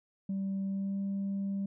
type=tone with pitch glide; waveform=sine; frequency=194.4 to 197 Hz; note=G3 to G3; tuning=-14 to +9 cents; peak=-29 dBFS; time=0.29-1.66 s; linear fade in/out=5 ms; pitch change=+23 cents; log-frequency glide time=0.65-0.98 s; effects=tanh soft clip ceiling -29 dBFS